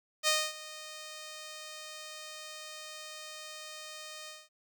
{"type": "tone with ADSR envelope", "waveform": "5% pulse", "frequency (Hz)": 618, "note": "D#5", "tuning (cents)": -12, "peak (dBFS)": -13, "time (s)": [0.23, 4.49], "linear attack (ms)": 45, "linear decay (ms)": 250, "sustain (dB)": -19, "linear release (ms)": 210, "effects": []}